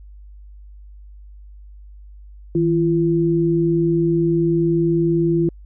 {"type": "tone pair together", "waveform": "sine", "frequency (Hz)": [160.46, 340], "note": ["E3", "F4"], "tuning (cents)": [-46, -46], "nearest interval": "octave + minor second", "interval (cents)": 1300, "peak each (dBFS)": [-19, -16], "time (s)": [2.55, 5.49], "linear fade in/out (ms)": 2, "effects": ["added 50 Hz sine -38 dBFS peak until 5.65 s"]}